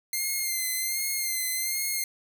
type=tone with vibrato; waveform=5% pulse; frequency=2097 Hz; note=C7; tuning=3 cents sharp; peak=-17 dBFS; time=0.13-2.04 s; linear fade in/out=2 ms; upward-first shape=sine; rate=1.3 Hz; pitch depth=47 cents each way; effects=none